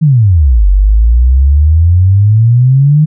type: exponential two-way sweep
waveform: sine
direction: down then up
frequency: 164.81 to 46.25 to 156.4 Hz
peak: -3 dBFS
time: 0.01-3.06 s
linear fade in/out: 20 ms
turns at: 0.68 s
effects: none